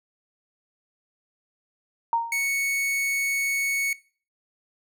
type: tone with exponential decay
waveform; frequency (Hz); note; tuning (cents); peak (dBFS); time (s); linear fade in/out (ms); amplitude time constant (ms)
sine; 927; A#5; -10; -17; 2.13-2.48; 1; 74
type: tone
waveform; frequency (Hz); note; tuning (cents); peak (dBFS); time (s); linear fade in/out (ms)
45% pulse; 2217; C#7; 0; -23; 2.32-3.93; 2
effects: noise-tail reverb RT60 0.4 s tail -20 dB re dry